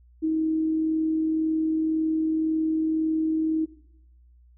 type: tone with amplitude modulation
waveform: sine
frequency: 317.2 Hz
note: D#4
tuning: 33 cents sharp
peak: -20 dBFS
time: 0.22-3.66 s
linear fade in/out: 20 ms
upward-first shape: sine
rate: 41.9 Hz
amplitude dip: 25%
effects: noise-tail reverb RT60 0.8 s tail -18 dB re dry + added 60 Hz sine -52 dBFS peak until 4.57 s